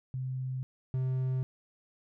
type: tone pair in turn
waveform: sine / triangle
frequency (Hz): 129.7 / 129.7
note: C3 / C3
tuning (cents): -15 / -15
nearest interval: unison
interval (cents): 0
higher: neither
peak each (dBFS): -32 / -26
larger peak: second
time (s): 0.14-0.63 / 0.94-1.43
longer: neither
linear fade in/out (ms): 0
effects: none